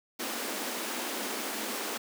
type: high-pass noise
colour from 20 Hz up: pink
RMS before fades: -35 dBFS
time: 0.19-1.98 s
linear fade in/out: 10 ms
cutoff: 210 Hz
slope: 96 dB/octave
effects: none